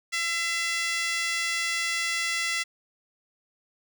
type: tone with high-pass filter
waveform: 5% pulse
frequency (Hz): 675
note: E5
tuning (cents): +41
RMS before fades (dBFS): -28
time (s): 0.12-2.64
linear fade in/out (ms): 20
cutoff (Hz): 1800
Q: 3.2
effects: none